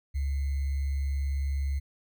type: tone with sample-and-hold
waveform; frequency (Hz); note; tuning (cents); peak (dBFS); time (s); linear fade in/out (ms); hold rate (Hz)
sine; 69.3; C#2; 0; -26; 0.14-1.8; 20; 2100
effects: none